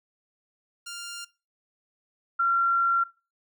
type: tone pair in turn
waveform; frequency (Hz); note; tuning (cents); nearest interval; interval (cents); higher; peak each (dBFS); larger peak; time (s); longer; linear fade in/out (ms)
10% pulse / sine; 1396.9 / 1371.3; F6 / F6; 0 / -32; unison; 32; first; -28 / -20; second; 0.86-1.25 / 2.39-3.04; second; 10
effects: noise-tail reverb RT60 0.3 s tail -20 dB re dry